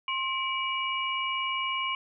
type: tone cluster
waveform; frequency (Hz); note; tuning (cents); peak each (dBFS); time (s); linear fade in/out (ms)
sine; 1061 / 2311 / 2896; C6 / D7 / F#7; +24 / -28 / -38; -31 / -32 / -33; 0.08-1.95; 2
effects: none

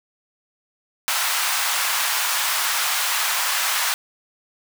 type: high-pass noise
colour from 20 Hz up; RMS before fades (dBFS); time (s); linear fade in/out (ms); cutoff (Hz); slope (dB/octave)
pink; -22; 1.08-3.94; 0; 910; 24
effects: none

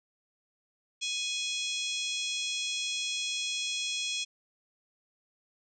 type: harmonic tone with a mistuned harmonic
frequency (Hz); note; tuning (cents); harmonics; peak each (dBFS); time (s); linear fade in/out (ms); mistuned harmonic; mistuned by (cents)
834; G#5; +7; 3 / 4 / 5 / 6 / 7 / 8 / 9 / 10; -37 / -34 / -41 / -40 / -42 / -42 / -46 / -47; 1.01-4.25; 20; 6; +84
effects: none

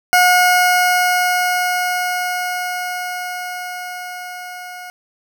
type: tone with level ramp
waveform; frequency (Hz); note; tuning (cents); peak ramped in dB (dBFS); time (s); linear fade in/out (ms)
20% pulse; 723; F#5; -40; -4 to -26; 0.13-4.9; 0
effects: none

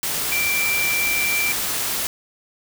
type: tone in noise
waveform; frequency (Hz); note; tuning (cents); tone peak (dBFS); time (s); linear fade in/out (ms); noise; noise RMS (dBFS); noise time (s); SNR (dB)
sine; 2349; D7; 0; -20; 0.32-1.52; 0; white; -24; 0.03-2.07; +1
effects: none

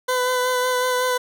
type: tone with vibrato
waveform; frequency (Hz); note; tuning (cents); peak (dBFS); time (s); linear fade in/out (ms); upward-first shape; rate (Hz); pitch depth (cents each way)
20% pulse; 503; B4; +32; -14; 0.08-1.18; 10; sine; 5.4; 18
effects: none

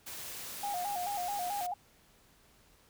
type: noise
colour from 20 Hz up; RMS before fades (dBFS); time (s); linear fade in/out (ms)
white; -43; 0.06-1.67; 10
type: tone with vibrato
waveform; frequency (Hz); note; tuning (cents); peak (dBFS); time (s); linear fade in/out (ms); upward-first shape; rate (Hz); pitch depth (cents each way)
sine; 762; G5; -49; -33; 0.63-1.74; 5; square; 4.6; 110
effects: pink hiss -64 dBFS RMS until 2.89 s

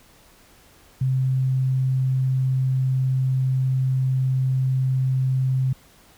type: tone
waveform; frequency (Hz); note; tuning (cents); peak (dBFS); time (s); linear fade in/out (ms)
sine; 130.81; C3; 0; -18; 1.01-5.73; 5
effects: pink hiss -53 dBFS RMS until 6.17 s

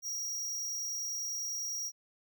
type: tone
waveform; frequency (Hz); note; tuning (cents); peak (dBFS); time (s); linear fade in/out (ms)
square; 5690; F8; +31; -35; 0.02-1.92; 50
effects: none

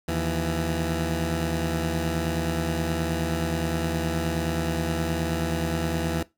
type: tone pair together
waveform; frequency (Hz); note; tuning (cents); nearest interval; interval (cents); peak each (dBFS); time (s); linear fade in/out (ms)
15% pulse; 78.64 / 166.8; D#2 / E3; +19 / +21; octave + minor second; 1302; -21; 0.08-6.23; 5
effects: noise-tail reverb RT60 0.2 s tail -19 dB re dry

